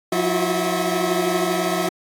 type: tone cluster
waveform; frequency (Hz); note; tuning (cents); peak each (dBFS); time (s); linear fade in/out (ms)
25% pulse; 178.8 / 331.6 / 356.6 / 369.6 / 647; F3 / E4 / F4 / F#4 / E5; +41 / +10 / +36 / -2 / -32; -22; 0.12-1.89; 5
effects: AAC 64 kbps